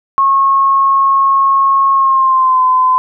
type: tone with pitch glide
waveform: sine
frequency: 1090 to 1022.9 Hz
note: C#6 to C6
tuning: -29 to -39 cents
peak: -7 dBFS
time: 0.18-2.98 s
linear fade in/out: 0 ms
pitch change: -110 cents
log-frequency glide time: 1.93-2.62 s
effects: none